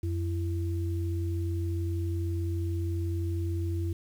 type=tone pair together; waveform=sine; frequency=88.8 / 335.3 Hz; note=F2 / E4; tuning=+29 / +30 cents; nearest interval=octave + major seventh; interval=2301 cents; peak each=-28 / -36 dBFS; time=0.03-3.93 s; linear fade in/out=5 ms; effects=9-bit